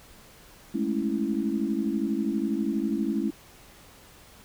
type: chord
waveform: sine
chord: A major seventh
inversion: third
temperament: equal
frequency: 207.7 / 220 / 277.2 / 329.6 Hz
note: G#3 / A3 / C#4 / E4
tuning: 0 / 0 / 0 / 0 cents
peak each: -30 dBFS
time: 0.74-3.31 s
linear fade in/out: 10 ms
effects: pink hiss -52 dBFS RMS until 4.44 s